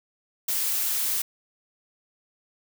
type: noise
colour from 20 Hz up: blue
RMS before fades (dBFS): -26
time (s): 0.48-1.22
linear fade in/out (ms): 5
effects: none